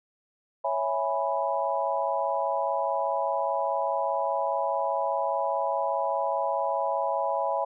sine chord, C# minor seventh, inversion none, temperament equal, 554.4 / 659.3 / 830.6 / 987.8 Hz, C#5 / E5 / G#5 / B5, 0 / 0 / 0 / 0 cents, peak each -30 dBFS, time 0.64-7.65 s, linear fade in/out 10 ms, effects none

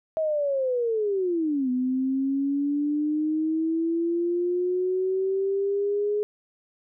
sine linear two-way sweep, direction down then up, 643 to 250 to 418.9 Hz, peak -22 dBFS, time 0.17-6.23 s, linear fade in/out 0 ms, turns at 1.7 s, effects none

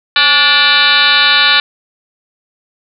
sine tone with frequency modulation, 2663 Hz, E7, 17 cents sharp, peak -6 dBFS, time 0.16-1.6 s, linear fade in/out 2 ms, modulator 304 Hz, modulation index 5, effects none

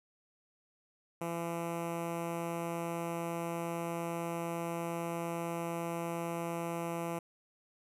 10% pulse tone with notch filter, 168.8 Hz, E3, 41 cents sharp, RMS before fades -37 dBFS, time 1.21-7.19 s, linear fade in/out 5 ms, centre 4300 Hz, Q 0.74, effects resampled to 32000 Hz

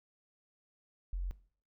sine tone, 45 Hz, F#1, 47 cents flat, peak -33 dBFS, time 1.13-1.31 s, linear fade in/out 0 ms, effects noise-tail reverb RT60 0.5 s tail -19 dB re dry

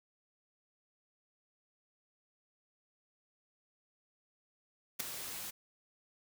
white noise with ADSR envelope, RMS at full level -32 dBFS, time 4.99-5.51 s, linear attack 15 ms, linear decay 5 ms, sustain -11 dB, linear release 14 ms, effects none

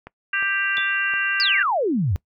click train, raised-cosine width 0.5 ms, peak -22 dBFS, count 4, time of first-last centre 0.07-1.138 s, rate 2.81 Hz
harmonic tone, 394.2 Hz, G4, 10 cents sharp, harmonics 3 / 4 / 5 / 6 / 7, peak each -32 / -22 / -29 / -35 / -25 dBFS, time 0.33-1.63 s, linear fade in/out 5 ms
sine tone with exponential decay, 3520 Hz, A7, in tune, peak -22 dBFS, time 0.77-0.99 s, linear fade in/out 0 ms, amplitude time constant 46 ms
sine exponential sweep, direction down, 5140 to 78.6 Hz, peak -18 dBFS, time 1.4-2.16 s, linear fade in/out 0 ms
effects noise-tail reverb RT60 0.1 s tail -22 dB re dry

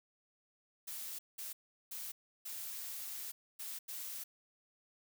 blue noise bursts at uneven times, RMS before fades -44 dBFS, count 6, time 0.87-1.19 / 1.38-1.53 / 1.91-2.12 / 2.45-3.32 / 3.59-3.79 / 3.88-4.24 s, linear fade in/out 10 ms, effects none

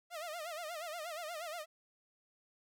sawtooth tone with vibrato, 654 Hz, E5, 14 cents flat, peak -37 dBFS, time 0.1-1.66 s, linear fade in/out 50 ms, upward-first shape sine, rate 8.4 Hz, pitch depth 140 cents each way, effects none

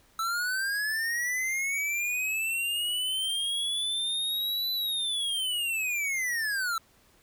square linear two-way sweep, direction up then down, 1313 to 4005 to 1313 Hz, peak -28 dBFS, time 0.19-6.78 s, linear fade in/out 2 ms, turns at 4.72 s, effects pink hiss -62 dBFS RMS until 7.22 s

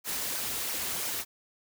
white noise with flanger, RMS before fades -33 dBFS, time 0.04-1.25 s, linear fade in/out 50 ms, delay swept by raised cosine 0.25 to 6.25 ms, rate 3 Hz, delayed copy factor -0.55, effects none

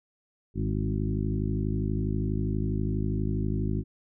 harmonic tone with a mistuned harmonic, 52.3 Hz, G#1, 13 cents sharp, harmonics 1 / 2 / 3 / 4 / 5 / 6 / 7, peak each -31 / -30 / -33 / -34 / -36 / -37 / -38 dBFS, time 0.54-3.84 s, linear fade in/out 50 ms, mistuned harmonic 4, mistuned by -37 cents, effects none

